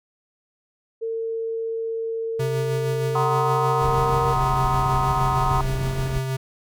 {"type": "tone with pitch glide", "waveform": "sine", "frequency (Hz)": [452.7, 466], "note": ["A4", "A#4"], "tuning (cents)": [49, -1], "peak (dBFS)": -24, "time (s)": [1.01, 4.34], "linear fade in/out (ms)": 20, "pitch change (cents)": 50, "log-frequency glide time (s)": [3.32, 4.22]}
{"type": "tone with tremolo", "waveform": "square", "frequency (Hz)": 132.3, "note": "C3", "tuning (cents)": 20, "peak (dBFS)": -23, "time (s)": [2.39, 6.37], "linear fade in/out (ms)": 10, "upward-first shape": "sine", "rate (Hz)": 6.4, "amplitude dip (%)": 30}
{"type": "chord", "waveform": "sine", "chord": "C half-diminished seventh", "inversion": "second", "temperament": "just", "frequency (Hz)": [753.5, 941.9, 1046.5, 1255.8], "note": ["Gb5", "Bb5", "C6", "Eb6"], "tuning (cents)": [31, 18, 0, 16], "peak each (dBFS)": -26, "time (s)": [3.15, 5.61], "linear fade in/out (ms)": 2}
{"type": "noise", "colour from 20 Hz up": "brown", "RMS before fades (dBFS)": -28, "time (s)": [3.81, 6.19], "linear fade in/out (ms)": 10}
{"effects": []}